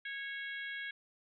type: harmonic tone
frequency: 550 Hz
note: C#5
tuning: 14 cents flat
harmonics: 3 / 4 / 5 / 6 / 7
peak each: -41 / -44 / -55 / -48 / -57 dBFS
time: 0.05-0.91 s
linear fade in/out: 5 ms
effects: none